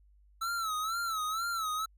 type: tone with vibrato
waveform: square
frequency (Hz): 1316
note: E6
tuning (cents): -3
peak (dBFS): -32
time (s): 0.41-1.86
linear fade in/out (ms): 10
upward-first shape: sine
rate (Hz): 2.1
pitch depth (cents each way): 100
effects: added 50 Hz sine -59 dBFS peak until 1.97 s